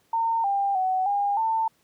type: tone with pitch steps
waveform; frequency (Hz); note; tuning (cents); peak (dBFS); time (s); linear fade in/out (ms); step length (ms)
sine; 912 / 796 / 749 / 809 / 895; A#5 / G5 / F#5 / G#5 / A5; -38 / +26 / +21 / -46 / +29; -21; 0.13-1.68; 5; 310
effects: pink hiss -65 dBFS RMS until 1.83 s + high-pass 100 Hz 12 dB/octave